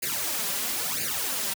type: noise with flanger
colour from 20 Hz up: white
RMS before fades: -29 dBFS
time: 0.02-1.54 s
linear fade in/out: 10 ms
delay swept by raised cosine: 0.43 to 5.13 ms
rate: 1 Hz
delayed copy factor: +0.9
effects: high-pass 100 Hz 12 dB/octave